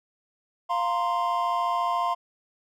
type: chord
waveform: triangle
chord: F suspended fourth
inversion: none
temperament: equal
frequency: 698.5 / 932.3 / 1046.5 Hz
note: F5 / Bb5 / C6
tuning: 0 / 0 / 0 cents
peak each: -26 / -28 / -24 dBFS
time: 0.69-2.15 s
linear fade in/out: 20 ms
effects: none